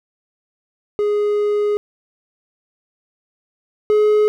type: tone pair in turn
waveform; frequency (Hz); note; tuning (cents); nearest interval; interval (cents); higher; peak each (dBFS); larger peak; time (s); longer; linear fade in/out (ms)
triangle; 415.3 / 423; G#4 / G#4; 0 / +32; unison; 32; second; -13 / -9; second; 0.99-1.77 / 3.9-4.28; first; 0
effects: none